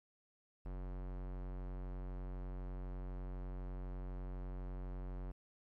square tone with low-pass filter, 46 Hz, F#1, 9 cents flat, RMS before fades -44 dBFS, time 0.65-5.32 s, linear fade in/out 10 ms, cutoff 1200 Hz, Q 0.67, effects 13-bit

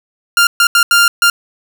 sawtooth tone bursts at uneven times, 1396.9 Hz, F6, in tune, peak -3 dBFS, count 5, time 0.37-0.47 / 0.6-0.67 / 0.75-0.83 / 0.91-1.08 / 1.22-1.3 s, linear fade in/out 2 ms, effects none

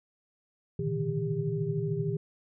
sine tone cluster, 114.4 / 124.3 / 147.3 / 160.5 / 399.5 Hz, A#2 / B2 / D3 / E3 / G4, -32 / +12 / +6 / -46 / +33 cents, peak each -38 / -37 / -34 / -32 / -33 dBFS, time 0.79-2.17 s, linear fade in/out 5 ms, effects none

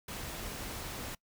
pink noise, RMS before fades -41 dBFS, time 0.08-1.15 s, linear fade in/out 5 ms, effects noise-tail reverb RT60 0.1 s tail -23 dB re dry

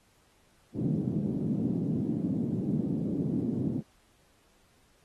white band-pass noise, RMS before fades -30 dBFS, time 0.73-3.83 s, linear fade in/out 50 ms, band 130 to 280 Hz, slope 24 dB/octave, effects pink hiss -66 dBFS RMS until 5.04 s + AAC 32 kbps

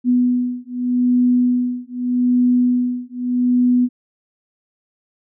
sine beating tone pair, 246.9 / 247.72 Hz, B3 / B3, 0 / +5 cents, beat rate 0.82 Hz, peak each -17 dBFS, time 0.04-3.89 s, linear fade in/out 50 ms, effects none

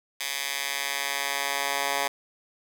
10% pulse tone with high-pass filter sweep, 140 Hz, C#3, 18 cents sharp, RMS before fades -29 dBFS, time 0.2-2.08 s, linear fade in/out 5 ms, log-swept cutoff 2500 to 920 Hz, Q 0.86, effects none

